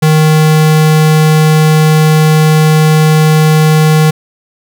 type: tone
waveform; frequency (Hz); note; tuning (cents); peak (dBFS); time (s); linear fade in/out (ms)
square; 155.56; D#3; 0; -5; 0.02-4.11; 10
effects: none